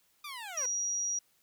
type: linear sweep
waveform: 15% pulse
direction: down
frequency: 1220 to 479.5 Hz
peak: -34 dBFS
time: 0.24-0.66 s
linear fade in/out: 5 ms
type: tone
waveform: sine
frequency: 5750 Hz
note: F8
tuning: 50 cents sharp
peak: -30 dBFS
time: 0.57-1.19 s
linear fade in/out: 5 ms
effects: white hiss -70 dBFS RMS until 1.42 s